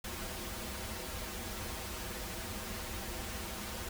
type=noise with comb filter; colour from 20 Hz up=pink; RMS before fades=-41 dBFS; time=0.04-3.89 s; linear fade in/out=5 ms; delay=7 ms; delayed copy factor=-0.95; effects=none